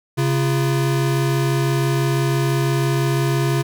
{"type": "tone pair together", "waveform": "square", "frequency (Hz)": [136.46, 343.4], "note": ["C#3", "F4"], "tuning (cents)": [-27, -29], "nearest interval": "octave + major third", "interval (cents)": 1598, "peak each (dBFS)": [-18, -24], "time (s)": [0.17, 3.63], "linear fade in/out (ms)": 20, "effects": []}